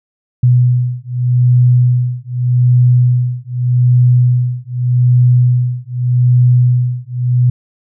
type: beating tone pair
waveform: sine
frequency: 123.4 / 124.23 Hz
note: B2 / B2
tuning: -1 / +11 cents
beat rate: 0.83 Hz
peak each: -11 dBFS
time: 0.43-7.5 s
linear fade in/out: 5 ms
effects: none

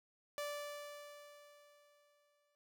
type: tone with exponential decay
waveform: sawtooth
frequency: 584 Hz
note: D5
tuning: 10 cents flat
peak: -35 dBFS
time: 0.38-2.55 s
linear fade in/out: 0 ms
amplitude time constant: 470 ms
effects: none

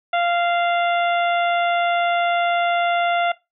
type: harmonic tone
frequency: 694 Hz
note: F5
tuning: 11 cents flat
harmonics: 1 / 2 / 3 / 4 / 5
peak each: -18 / -24 / -28 / -30 / -32 dBFS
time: 0.13-3.32 s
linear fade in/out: 5 ms
effects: noise-tail reverb RT60 0.2 s tail -19 dB re dry

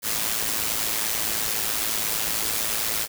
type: noise with amplitude modulation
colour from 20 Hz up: white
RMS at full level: -23 dBFS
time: 0.02-3.08 s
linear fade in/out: 50 ms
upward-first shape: sine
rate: 109 Hz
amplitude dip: 60%
effects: none

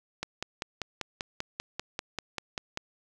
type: click train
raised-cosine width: 0.2 ms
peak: -15 dBFS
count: 14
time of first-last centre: 0.23-2.774 s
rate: 5.11 Hz
effects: none

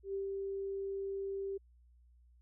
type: tone with ADSR envelope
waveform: sine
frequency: 392 Hz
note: G4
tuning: in tune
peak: -34 dBFS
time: 0.03-1.58 s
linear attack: 110 ms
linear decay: 130 ms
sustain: -2 dB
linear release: 13 ms
effects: added 60 Hz sine -61 dBFS peak until 2.41 s

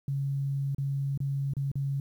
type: tone with dropouts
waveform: sine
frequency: 138.5 Hz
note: C#3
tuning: 1 cent flat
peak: -27 dBFS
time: 0.08-2 s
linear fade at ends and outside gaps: 2 ms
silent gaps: 0.748-0.782 / 1.176-1.203 / 1.536-1.567 / 1.716-1.755 s
effects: 10-bit

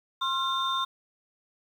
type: tone cluster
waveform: sine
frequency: 1061 / 1368 / 3612 Hz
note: C6 / F6 / A7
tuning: +24 / -36 / +45 cents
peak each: -27 / -33 / -29 dBFS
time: 0.21-0.85 s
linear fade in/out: 10 ms
effects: tanh soft clip ceiling -19 dBFS + 9-bit

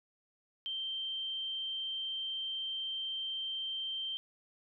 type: tone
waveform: sine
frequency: 3136 Hz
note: G7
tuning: in tune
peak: -35 dBFS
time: 0.66-4.17 s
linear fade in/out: 0 ms
effects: none

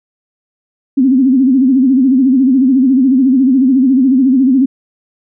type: tone with vibrato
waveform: sine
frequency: 261.6 Hz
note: C4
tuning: in tune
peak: -6 dBFS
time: 0.97-4.66 s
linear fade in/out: 10 ms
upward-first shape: sine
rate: 14 Hz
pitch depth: 110 cents each way
effects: none

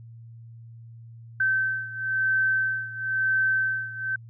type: beating tone pair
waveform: sine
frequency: 1544 / 1544.99 Hz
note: G6 / G6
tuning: -27 / -26 cents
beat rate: 0.99 Hz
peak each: -24 / -27 dBFS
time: 1.4-4.16 s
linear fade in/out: 5 ms
effects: added 115 Hz sine -42 dBFS peak until 4.29 s

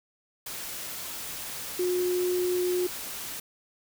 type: tone in noise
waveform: sine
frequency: 360.2 Hz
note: F#4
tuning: 46 cents flat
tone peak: -24 dBFS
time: 1.79-2.87 s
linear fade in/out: 5 ms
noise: white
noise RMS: -37 dBFS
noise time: 0.46-3.4 s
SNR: +10 dB
effects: none

